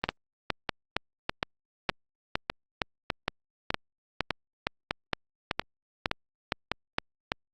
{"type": "two click trains", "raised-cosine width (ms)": 0.3, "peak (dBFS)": [-9, -10], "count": [16, 13], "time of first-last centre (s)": [[0.04, 6.984], [0.09, 7.319]], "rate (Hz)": [2.16, 1.66], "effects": ["Opus 32 kbps"]}